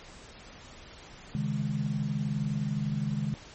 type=chord; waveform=sine; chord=C# suspended second; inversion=none; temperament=equal with one note detuned; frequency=135.9 / 155.56 / 207.7 Hz; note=C#3 / D#3 / G#3; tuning=-34 / 0 / 0 cents; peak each=-32 dBFS; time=1.35-3.34 s; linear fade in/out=0 ms; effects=pink hiss -49 dBFS RMS until 3.54 s + MP3 32 kbps